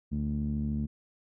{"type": "tone with low-pass filter", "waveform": "sawtooth", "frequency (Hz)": 73.42, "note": "D2", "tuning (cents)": 0, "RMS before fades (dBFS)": -31, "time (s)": [0.11, 0.87], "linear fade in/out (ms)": 20, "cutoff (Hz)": 210, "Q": 5.1, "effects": []}